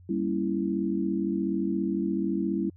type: chord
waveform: sine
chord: G diminished seventh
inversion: none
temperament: equal with one note detuned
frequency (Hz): 196 / 233.1 / 277.2 / 331.5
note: G3 / Bb3 / Db4 / Fb4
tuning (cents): 0 / 0 / 0 / +10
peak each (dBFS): -29 / -34 / -32 / -29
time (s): 0.09-2.7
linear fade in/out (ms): 5
effects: added 90 Hz sine -49 dBFS peak until 2.76 s